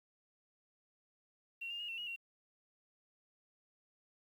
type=tone with pitch steps; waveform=sine; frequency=2738 / 2811 / 2864 / 2707 / 2888 / 2746 Hz; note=F7 / F7 / F7 / E7 / F#7 / F7; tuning=-35 / +11 / +43 / +45 / -43 / -30 cents; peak=-40 dBFS; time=1.61-2.162 s; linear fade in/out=10 ms; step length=92 ms; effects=11-bit